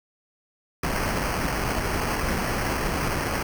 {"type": "noise with sample-and-hold", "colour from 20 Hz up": "pink", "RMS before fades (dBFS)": -26, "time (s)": [0.83, 3.43], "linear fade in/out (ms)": 5, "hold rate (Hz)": 3675, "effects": []}